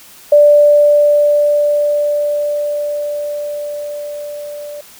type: tone with level ramp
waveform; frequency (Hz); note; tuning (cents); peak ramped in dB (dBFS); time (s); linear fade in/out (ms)
sine; 587.3; D5; 0; -3 to -25; 0.32-4.81; 5
effects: white hiss -40 dBFS RMS until 4.99 s